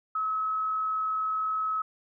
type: tone with frequency modulation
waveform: sine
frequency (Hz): 1286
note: E6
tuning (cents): -43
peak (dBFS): -26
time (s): 0.15-1.82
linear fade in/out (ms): 5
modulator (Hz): 41.2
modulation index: 0.22
effects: none